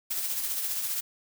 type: noise with tremolo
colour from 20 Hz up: blue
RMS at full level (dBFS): -29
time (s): 0.1-1.01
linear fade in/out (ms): 10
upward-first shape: triangle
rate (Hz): 15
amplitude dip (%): 45
effects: none